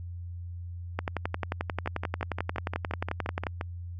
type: two click trains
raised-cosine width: 0.5 ms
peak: -17 / -14 dBFS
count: 11 / 29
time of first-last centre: 1.86-3.611 / 0.99-3.468 s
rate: 5.71 / 11.3 Hz
effects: added 87 Hz sine -36 dBFS peak until 3.99 s